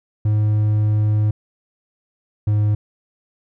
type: tone pair in turn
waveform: triangle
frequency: 106.2 / 105.1 Hz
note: G#2 / G#2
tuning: +39 / +21 cents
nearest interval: unison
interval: 18 cents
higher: first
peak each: -12 dBFS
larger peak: neither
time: 0.25-1.31 / 2.47-2.75 s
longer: first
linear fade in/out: 5 ms
effects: none